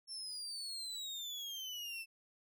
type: exponential sweep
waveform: 35% pulse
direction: down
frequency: 5440 to 2637 Hz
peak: -40 dBFS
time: 0.07-2.06 s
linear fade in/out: 50 ms
effects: none